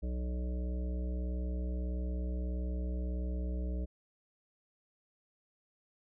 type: harmonic tone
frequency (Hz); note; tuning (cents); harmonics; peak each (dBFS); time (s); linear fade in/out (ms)
61.6; B1; -4; 1 / 3 / 5 / 7 / 9 / 10; -33 / -43 / -47 / -50 / -52 / -53; 0.02-3.86; 20
effects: none